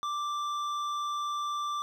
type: tone with hard clipping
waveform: sine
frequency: 1176 Hz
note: D6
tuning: 2 cents sharp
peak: -32 dBFS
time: 0.03-1.82 s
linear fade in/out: 0 ms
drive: 9 dB
effects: none

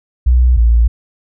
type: tone pair in turn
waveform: sine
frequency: 61.74 / 57.55 Hz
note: B1 / A#1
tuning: 0 / -22 cents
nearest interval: minor second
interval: 122 cents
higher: first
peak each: -6 dBFS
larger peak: neither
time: 0.26-0.57 / 0.57-0.88 s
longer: neither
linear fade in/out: 10 ms
effects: none

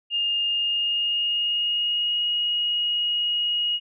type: tone with pitch glide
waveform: sine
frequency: 2825 to 2884 Hz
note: F7 to F#7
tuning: +19 to -45 cents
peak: -21 dBFS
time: 0.1-3.8 s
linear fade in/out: 50 ms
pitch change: +36 cents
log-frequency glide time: 0.46-2.25 s
effects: none

